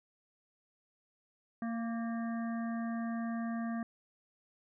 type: harmonic tone with a mistuned harmonic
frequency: 229.7 Hz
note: A#3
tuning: 25 cents flat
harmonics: 1 / 3 / 5 / 7 / 8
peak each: -34 / -44 / -48 / -51 / -52 dBFS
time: 1.62-3.83 s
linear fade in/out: 2 ms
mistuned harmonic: 5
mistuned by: +27 cents
effects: none